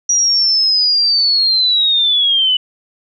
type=linear sweep; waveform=sine; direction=down; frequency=5800 to 2960 Hz; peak=-10 dBFS; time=0.09-2.57 s; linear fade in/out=5 ms; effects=none